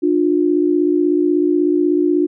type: tone pair together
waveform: sine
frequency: 299.1 / 355.4 Hz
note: D4 / F4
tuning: +32 / +30 cents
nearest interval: minor third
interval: 298 cents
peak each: -15 dBFS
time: 0.02-2.27 s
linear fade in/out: 20 ms
effects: none